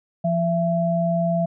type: tone pair together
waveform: sine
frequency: 171.5 / 669.9 Hz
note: F3 / E5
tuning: -31 / +28 cents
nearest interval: 2 octaves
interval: 2359 cents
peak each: -21 dBFS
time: 0.24-1.46 s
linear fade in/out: 10 ms
effects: none